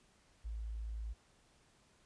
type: tone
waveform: sine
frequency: 55 Hz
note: A1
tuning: in tune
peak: -39 dBFS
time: 0.44-1.14 s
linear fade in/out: 20 ms
effects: pink hiss -69 dBFS RMS until 2.05 s + resampled to 22050 Hz